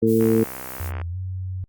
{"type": "harmonic tone", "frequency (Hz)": 112.1, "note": "A2", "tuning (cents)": 33, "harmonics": [1, 2, 3, 4], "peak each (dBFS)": [-25, -19, -21, -19], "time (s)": [0.02, 0.44], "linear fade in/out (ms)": 10}
{"type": "noise", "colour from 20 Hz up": "violet", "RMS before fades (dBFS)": -36, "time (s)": [0.06, 0.92], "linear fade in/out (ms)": 50}
{"type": "click train", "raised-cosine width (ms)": 0.5, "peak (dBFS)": -19, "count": 53, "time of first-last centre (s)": [0.21, 1.015], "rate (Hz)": 64.6}
{"type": "tone with pitch glide", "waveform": "sine", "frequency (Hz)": [85.2, 92.91], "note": ["F2", "F#2"], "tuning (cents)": [-42, 8], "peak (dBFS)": -26, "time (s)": [0.8, 1.64], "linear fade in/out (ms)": 0, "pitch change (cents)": 150, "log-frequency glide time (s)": [1.09, 1.17]}
{"effects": ["Opus 48 kbps"]}